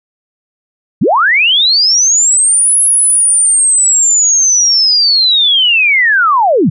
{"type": "linear two-way sweep", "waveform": "sine", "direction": "up then down", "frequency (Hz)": [118.2, 10680, 118.2], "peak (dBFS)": -6, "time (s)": [1.01, 6.7], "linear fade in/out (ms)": 10, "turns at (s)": 2.82, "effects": []}